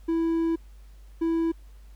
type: tone pair in turn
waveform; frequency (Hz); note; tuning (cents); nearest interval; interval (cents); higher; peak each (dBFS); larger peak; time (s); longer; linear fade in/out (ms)
triangle; 329.6 / 329.6; E4 / E4; 0 / 0; unison; 0; neither; -20 / -20; neither; 0.08-0.56 / 1.21-1.52; first; 10
effects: added 50 Hz sine -45 dBFS peak until 1.95 s + pink hiss -63 dBFS RMS until 1.95 s